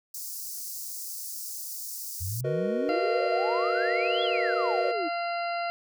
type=high-pass noise; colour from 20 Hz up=white; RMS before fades=-37 dBFS; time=0.14-2.41 s; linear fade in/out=5 ms; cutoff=4800 Hz; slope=48 dB/octave
type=exponential two-way sweep; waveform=sine; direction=up then down; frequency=85 to 3439 to 299.2 Hz; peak=-30 dBFS; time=2.2-5.09 s; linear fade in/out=20 ms; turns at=4.23 s
type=chord; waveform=triangle; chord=B major seventh; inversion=second; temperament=equal; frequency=370 / 466.2 / 493.9 / 622.3 Hz; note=F#4 / A#4 / B4 / D#5; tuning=0 / 0 / 0 / 0 cents; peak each=-31 / -29 / -30 / -31 dBFS; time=2.44-4.92 s; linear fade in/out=10 ms
type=harmonic tone; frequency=689 Hz; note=F5; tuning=24 cents flat; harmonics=1 / 2 / 3 / 4 / 6 / 7; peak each=-29 / -35 / -39 / -41 / -45 / -46 dBFS; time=2.89-5.7 s; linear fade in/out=0 ms
effects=none